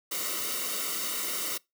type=noise with comb filter; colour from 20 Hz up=white; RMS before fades=-32 dBFS; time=0.11-1.58 s; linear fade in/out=10 ms; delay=1.2 ms; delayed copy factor=-0.75; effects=noise-tail reverb RT60 0.2 s tail -24 dB re dry + high-pass 200 Hz 12 dB/octave